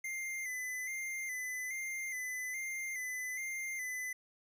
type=tone with vibrato; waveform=square; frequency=2056 Hz; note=C7; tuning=31 cents flat; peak=-38 dBFS; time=0.04-4.13 s; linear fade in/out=5 ms; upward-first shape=square; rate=1.2 Hz; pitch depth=40 cents each way; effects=none